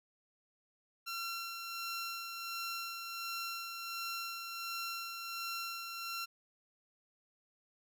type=tone with tremolo; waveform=15% pulse; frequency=1363 Hz; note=F6; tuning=43 cents flat; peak=-31 dBFS; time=1.06-6.26 s; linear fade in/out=20 ms; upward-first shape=sine; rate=1.4 Hz; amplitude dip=40%; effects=none